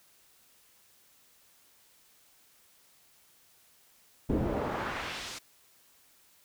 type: noise with band-pass filter sweep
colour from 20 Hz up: brown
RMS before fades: -33 dBFS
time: 4.29-5.39 s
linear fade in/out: 10 ms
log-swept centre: 250 to 6600 Hz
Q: 1
effects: white hiss -63 dBFS RMS until 6.44 s